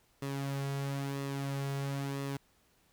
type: tone with flanger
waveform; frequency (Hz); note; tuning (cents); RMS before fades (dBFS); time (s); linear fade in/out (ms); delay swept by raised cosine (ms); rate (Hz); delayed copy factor
sawtooth; 138.59; C#3; 0; -36; 0.22-2.37; 5; 1.3 to 3.4; 1; -0.5
effects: pink hiss -69 dBFS RMS until 2.92 s